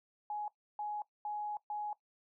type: tone bursts at uneven times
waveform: sine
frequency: 837 Hz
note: G#5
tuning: 13 cents sharp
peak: -36 dBFS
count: 4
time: 0.3-0.48 / 0.79-1.02 / 1.25-1.57 / 1.7-1.93 s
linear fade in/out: 2 ms
effects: noise-tail reverb RT60 0.1 s tail -17 dB re dry